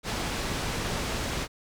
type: low-pass noise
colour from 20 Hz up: pink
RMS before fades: -31 dBFS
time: 0.03-1.48 s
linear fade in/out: 50 ms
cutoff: 7100 Hz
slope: 12 dB/octave
effects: none